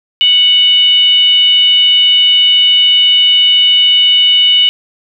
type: tone with frequency modulation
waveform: sine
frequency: 2953 Hz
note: F#7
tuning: 4 cents flat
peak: -5 dBFS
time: 0.21-4.69 s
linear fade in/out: 0 ms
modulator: 725 Hz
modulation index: 0.33
effects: none